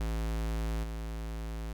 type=tone with level steps; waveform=square; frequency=55 Hz; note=A1; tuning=in tune; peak=-31 / -36 dBFS; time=0-1.73 s; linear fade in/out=5 ms; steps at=0.83 s; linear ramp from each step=10 ms; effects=none